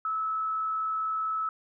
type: tone with frequency modulation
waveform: sine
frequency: 1300 Hz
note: E6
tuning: 24 cents flat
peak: -27 dBFS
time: 0.05-1.49 s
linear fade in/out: 2 ms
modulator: 75.6 Hz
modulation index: 0.22
effects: none